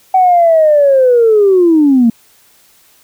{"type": "linear sweep", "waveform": "sine", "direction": "down", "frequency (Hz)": [759, 222.9], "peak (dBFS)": -4, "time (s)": [0.14, 2.1], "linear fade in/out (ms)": 5, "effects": ["tanh soft clip ceiling 0 dBFS", "white hiss -48 dBFS RMS until 3.03 s"]}